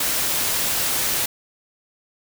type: noise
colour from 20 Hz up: white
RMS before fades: -22 dBFS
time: 0-1.26 s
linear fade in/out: 5 ms
effects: none